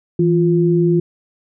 sine tone pair together, 164.8 / 349.2 Hz, E3 / F4, 0 / 0 cents, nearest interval octave + minor second, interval 1300 cents, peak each -14 dBFS, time 0.19-1 s, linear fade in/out 5 ms, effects none

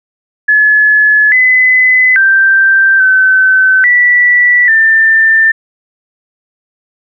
sine tone with pitch steps, 1709 / 2018 / 1568 / 1527 / 1958 / 1787 Hz, G#6 / B6 / G6 / G6 / B6 / A6, +49 / +37 / 0 / -46 / -15 / +26 cents, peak -4 dBFS, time 0.48-5.52 s, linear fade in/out 10 ms, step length 840 ms, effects none

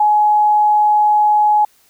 sine tone, 842 Hz, G#5, 24 cents sharp, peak -9 dBFS, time 0-1.65 s, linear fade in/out 5 ms, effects white hiss -54 dBFS RMS until 1.89 s

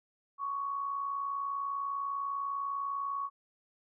sine tone with amplitude modulation, 1115 Hz, C#6, 10 cents sharp, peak -30 dBFS, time 0.38-3.3 s, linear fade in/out 50 ms, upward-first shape sine, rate 60 Hz, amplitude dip 50%, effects none

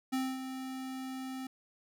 square tone with ADSR envelope, 261.6 Hz, C4, in tune, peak -30 dBFS, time 0.12-1.47 s, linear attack 16 ms, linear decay 240 ms, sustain -9 dB, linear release 4 ms, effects none

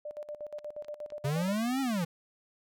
sine tone with tremolo, 595 Hz, D5, 22 cents sharp, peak -36 dBFS, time 0.05-1.53 s, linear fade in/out 5 ms, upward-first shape square, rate 8.4 Hz, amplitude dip 80%
click train, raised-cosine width 0.2 ms, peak -35 dBFS, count 4, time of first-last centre 0.59-1.359 s, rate 3.9 Hz
square linear two-way sweep, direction up then down, 131 to 275.4 to 158.1 Hz, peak -29 dBFS, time 1.24-2.05 s, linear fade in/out 10 ms, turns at 1.81 s
effects none

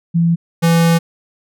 sine / square tone pair in turn, 168.3 / 167.14 Hz, E3 / E3, +36 / +24 cents, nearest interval unison, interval 12 cents, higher first, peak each -10 dBFS, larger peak neither, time 0.14-0.36 / 0.62-0.99 s, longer second, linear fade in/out 20 ms, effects none

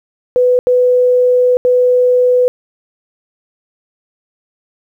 sine tone bursts at uneven times, 497.8 Hz, B4, 14 cents sharp, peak -7 dBFS, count 3, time 0.36-0.59 / 0.67-1.57 / 1.65-2.48 s, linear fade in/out 0 ms, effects 8-bit

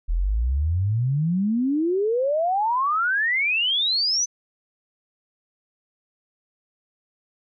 sine exponential sweep, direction up, 38.89 to 6160 Hz, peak -19 dBFS, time 0.08-4.26 s, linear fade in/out 20 ms, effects none

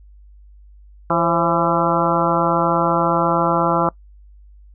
harmonic tone with a mistuned harmonic, 168.3 Hz, E3, 36 cents sharp, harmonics 1 / 2 / 3 / 4 / 5 / 6 / 7 / 8, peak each -23 / -23 / -23 / -23 / -23 / -23 / -23 / -23 dBFS, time 1.1-3.89 s, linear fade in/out 2 ms, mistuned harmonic 3, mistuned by +71 cents, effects noise-tail reverb RT60 0.1 s tail -23 dB re dry + added 50 Hz sine -42 dBFS peak until 4.74 s

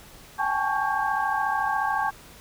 sine tone cluster, 783 / 840 / 874 / 1115 / 1597 Hz, G5 / G#5 / A5 / C#6 / G6, -2 / +19 / -12 / +10 / +32 cents, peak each -29 dBFS, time 0.38-2.11 s, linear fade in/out 20 ms, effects pink hiss -48 dBFS RMS until 2.4 s

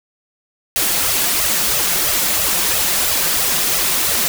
white noise with flanger, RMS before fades -17 dBFS, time 0.76-4.28 s, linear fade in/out 0 ms, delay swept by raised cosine 1.5 to 5.9 ms, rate 3 Hz, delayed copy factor +0.75, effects none

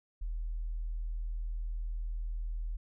sine tone, 40 Hz, D#1, 49 cents sharp, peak -33 dBFS, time 0.21-2.77 s, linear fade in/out 10 ms, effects none

